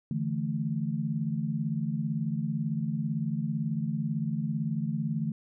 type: chord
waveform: sine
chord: D suspended second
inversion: none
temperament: equal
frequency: 146.83 / 164.81 / 220 Hz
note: D3 / E3 / A3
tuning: 0 / 0 / 0 cents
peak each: -32 dBFS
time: 0.11-5.32 s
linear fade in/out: 2 ms
effects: none